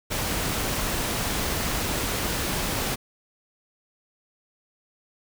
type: noise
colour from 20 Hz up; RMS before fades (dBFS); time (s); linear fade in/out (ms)
pink; -27; 0.1-2.96; 20
effects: none